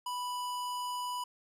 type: tone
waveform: square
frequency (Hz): 987.8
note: B5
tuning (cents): 0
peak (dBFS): -35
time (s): 0.06-1.24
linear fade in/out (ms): 5
effects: resampled to 32000 Hz